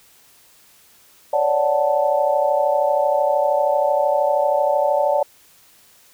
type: chord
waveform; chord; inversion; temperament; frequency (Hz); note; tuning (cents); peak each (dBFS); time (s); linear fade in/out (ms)
sine; D major seventh; third; equal; 554.4 / 587.3 / 740 / 880; C#5 / D5 / F#5 / A5; 0 / 0 / 0 / 0; -22 / -18 / -23 / -22; 1.33-5.23; 5
effects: white hiss -52 dBFS RMS until 6.13 s